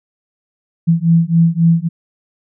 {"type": "beating tone pair", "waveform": "sine", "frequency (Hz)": [164.81, 168.51], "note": ["E3", "E3"], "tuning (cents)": [0, 38], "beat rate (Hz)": 3.7, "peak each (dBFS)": -12, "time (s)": [0.87, 1.89], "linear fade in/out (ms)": 20, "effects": []}